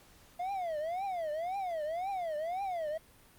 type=tone with vibrato; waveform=triangle; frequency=690 Hz; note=F5; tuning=21 cents flat; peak=-31 dBFS; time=0.39-2.98 s; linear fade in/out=10 ms; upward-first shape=triangle; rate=1.9 Hz; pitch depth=280 cents each way; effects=pink hiss -60 dBFS RMS until 3.38 s + Opus 48 kbps